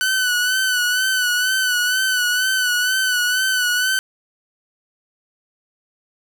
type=tone with vibrato; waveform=sawtooth; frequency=1498 Hz; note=F#6; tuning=21 cents sharp; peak=-13 dBFS; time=0.01-3.99 s; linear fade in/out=0 ms; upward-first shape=sine; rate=2.1 Hz; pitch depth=46 cents each way; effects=none